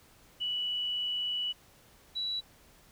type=tone pair in turn; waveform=sine; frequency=2952 / 3926 Hz; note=F#7 / B7; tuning=-5 / -11 cents; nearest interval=perfect fourth; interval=494 cents; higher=second; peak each=-30 / -31 dBFS; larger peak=first; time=0.4-1.53 / 2.15-2.41 s; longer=first; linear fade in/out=20 ms; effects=pink hiss -60 dBFS RMS until 2.91 s